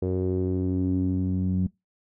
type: tone with low-pass filter sweep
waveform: sawtooth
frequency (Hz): 92.5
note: F#2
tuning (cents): 0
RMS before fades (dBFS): -25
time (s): 0.02-1.67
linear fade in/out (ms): 5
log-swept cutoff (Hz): 430 to 200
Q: 4.8
effects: noise-tail reverb RT60 0.2 s tail -24 dB re dry